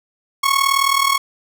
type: tone with amplitude modulation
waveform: sawtooth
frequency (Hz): 1100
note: C#6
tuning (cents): -14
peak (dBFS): -7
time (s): 0.43-1.18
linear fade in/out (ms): 10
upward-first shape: sine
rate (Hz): 39.1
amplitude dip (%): 75
effects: none